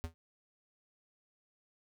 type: tone with exponential decay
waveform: square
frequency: 82.41 Hz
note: E2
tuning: in tune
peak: -32 dBFS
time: 0.04-0.14 s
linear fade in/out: 0 ms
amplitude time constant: 21 ms
effects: none